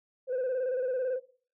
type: tone with vibrato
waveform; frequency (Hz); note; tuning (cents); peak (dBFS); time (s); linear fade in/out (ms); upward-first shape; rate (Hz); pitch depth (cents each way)
sine; 510; C5; -44; -26; 0.27-1.2; 50; square; 18; 52
effects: noise-tail reverb RT60 0.4 s tail -17 dB re dry + tanh soft clip ceiling -26 dBFS